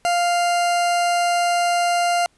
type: tone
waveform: 40% pulse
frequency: 698.5 Hz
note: F5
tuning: in tune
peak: -16 dBFS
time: 0.05-2.26 s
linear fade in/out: 0 ms
effects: pink hiss -61 dBFS RMS until 2.37 s + resampled to 24000 Hz